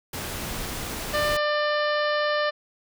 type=noise; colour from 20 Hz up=pink; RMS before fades=-32 dBFS; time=0.13-1.37 s; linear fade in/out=5 ms
type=harmonic tone; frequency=596 Hz; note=D5; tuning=25 cents sharp; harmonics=1 / 2 / 3 / 4 / 5 / 6 / 7 / 8 / 9; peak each=-24 / -28 / -28 / -40 / -35 / -40 / -38 / -40 / -45 dBFS; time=1.13-2.51 s; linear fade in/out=20 ms
effects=none